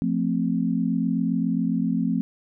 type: chord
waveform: sine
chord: F major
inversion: none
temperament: equal with one note detuned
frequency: 174.61 / 222.3 / 261.6 Hz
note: F3 / A3 / C4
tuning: 0 / +18 / 0 cents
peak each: -25 dBFS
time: 0.02-2.21 s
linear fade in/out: 0 ms
effects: none